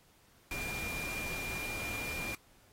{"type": "tone in noise", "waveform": "sine", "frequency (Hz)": 2398, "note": "D7", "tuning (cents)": 36, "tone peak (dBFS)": -38, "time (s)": [0.51, 2.35], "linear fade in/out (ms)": 2, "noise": "pink", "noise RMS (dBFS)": -42, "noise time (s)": [0.51, 2.35], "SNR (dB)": 1, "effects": ["pink hiss -65 dBFS RMS until 2.72 s", "AAC 48 kbps"]}